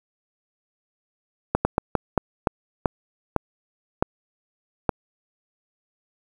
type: slowing click train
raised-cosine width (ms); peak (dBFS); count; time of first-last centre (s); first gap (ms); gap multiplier
1; -4; 10; 1.55-4.892; 100; 1.31
effects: 7-bit